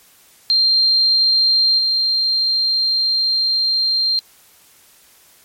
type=tone with level steps; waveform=sine; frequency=4178 Hz; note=C8; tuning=3 cents flat; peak=-11 / -14 dBFS; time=0.5-4.19 s; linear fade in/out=0 ms; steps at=1.78 s; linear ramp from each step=10 ms; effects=white hiss -50 dBFS RMS until 5.44 s + MP3 64 kbps